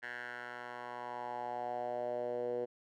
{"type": "tone with band-pass filter sweep", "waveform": "10% pulse", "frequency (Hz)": 121.9, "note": "B2", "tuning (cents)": -22, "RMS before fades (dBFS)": -40, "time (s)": [0.02, 2.66], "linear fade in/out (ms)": 20, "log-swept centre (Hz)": [1700, 460], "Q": 4.3, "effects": []}